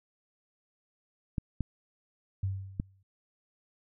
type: clicks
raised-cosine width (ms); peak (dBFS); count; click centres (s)
5; -18; 3; 1.382 / 1.607 / 2.799
type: tone with exponential decay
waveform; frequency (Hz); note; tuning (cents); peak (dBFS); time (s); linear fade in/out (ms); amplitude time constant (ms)
sine; 96.5; G2; -27; -26; 2.43-3.03; 5; 130
effects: none